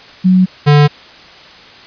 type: tone pair in turn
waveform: sine / square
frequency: 185 / 146.83 Hz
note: F#3 / D3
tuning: 0 / 0 cents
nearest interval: major third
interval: 400 cents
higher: first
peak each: -5 dBFS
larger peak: neither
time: 0.24-0.46 / 0.66-0.88 s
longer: neither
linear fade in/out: 20 ms
effects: white hiss -37 dBFS RMS until 1.86 s + resampled to 11025 Hz